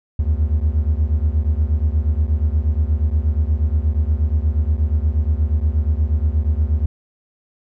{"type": "beating tone pair", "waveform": "triangle", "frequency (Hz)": [72.6, 81], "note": ["D2", "E2"], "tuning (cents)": [-19, -30], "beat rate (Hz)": 8.4, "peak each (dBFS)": [-15, -17], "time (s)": [0.19, 6.86], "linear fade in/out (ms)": 5, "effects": []}